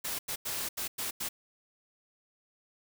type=noise bursts at uneven times; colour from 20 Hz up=white; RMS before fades=-35 dBFS; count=6; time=0.04-0.19 / 0.28-0.36 / 0.45-0.69 / 0.77-0.88 / 0.98-1.11 / 1.2-1.29 s; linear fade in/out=10 ms; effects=none